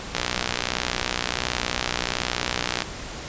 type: click train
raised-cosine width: 0.2 ms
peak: -5 dBFS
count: 165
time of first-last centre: 0.15-2.821 s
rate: 61.4 Hz
effects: pink hiss -35 dBFS RMS until 3.28 s + resampled to 16000 Hz